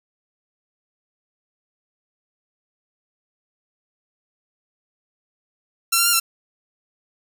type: tone with pitch steps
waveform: 5% pulse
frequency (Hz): 1357 / 1377 / 1399 / 1353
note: E6 / F6 / F6 / E6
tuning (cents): +50 / -25 / +3 / +45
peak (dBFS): -4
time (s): 5.92-6.2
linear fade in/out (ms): 10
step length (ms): 70
effects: none